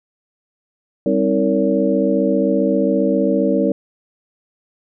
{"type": "tone cluster", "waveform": "sine", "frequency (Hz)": [196.6, 264, 319.1, 461.7, 566], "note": ["G3", "C4", "D#4", "A#4", "C#5"], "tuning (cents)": [5, 16, 44, -17, 36], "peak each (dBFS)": -20, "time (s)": [1.06, 3.72], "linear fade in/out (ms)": 2, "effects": []}